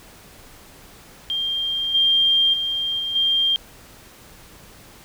sine tone with level steps, 3192 Hz, G7, 31 cents sharp, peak -21 / -14 / -21 / -23 / -16 dBFS, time 1.3-3.56 s, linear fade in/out 0 ms, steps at 1.94 / 2.53 / 2.99 / 3.15 s, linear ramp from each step 10 ms, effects pink hiss -46 dBFS RMS until 5.04 s

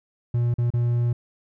triangle tone with dropouts, 119.7 Hz, A#2, 46 cents sharp, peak -17 dBFS, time 0.34-1.13 s, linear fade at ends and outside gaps 5 ms, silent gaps 0.541-0.583 / 0.704-0.737 s, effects none

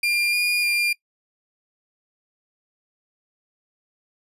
35% pulse tone with pitch steps, 2397 / 2431 / 2399 Hz, D7 / D#7 / D7, +35 / -41 / +36 cents, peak -17 dBFS, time 0.03-0.93 s, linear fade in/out 5 ms, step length 300 ms, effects noise-tail reverb RT60 0.1 s tail -21 dB re dry + resampled to 32000 Hz

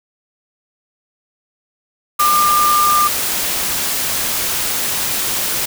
sine tone in noise, 1198 Hz, D6, 34 cents sharp, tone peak -11 dBFS, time 2.19-3.08 s, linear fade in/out 10 ms, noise white, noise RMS -19 dBFS, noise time 2.19-5.66 s, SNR +5 dB, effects none

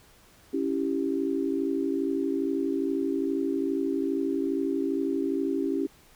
sine chord, C# diminished, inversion none, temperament equal, 277.2 / 329.6 / 392 Hz, C#4 / E4 / G4, 0 / 0 / 0 cents, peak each -28 / -30 / -30 dBFS, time 0.53-5.87 s, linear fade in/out 10 ms, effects pink hiss -57 dBFS RMS until 6.15 s

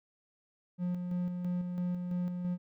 triangle tone with tremolo, 178.2 Hz, F3, 35 cents sharp, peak -28 dBFS, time 0.78-2.58 s, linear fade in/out 50 ms, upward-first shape square, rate 3 Hz, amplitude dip 40%, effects none

